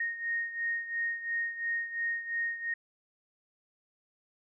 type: beating tone pair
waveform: sine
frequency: 1857 / 1859.9 Hz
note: A#6 / A#6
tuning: -7 / -4 cents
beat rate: 2.9 Hz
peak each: -32 / -37 dBFS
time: 0-2.74 s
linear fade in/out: 5 ms
effects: none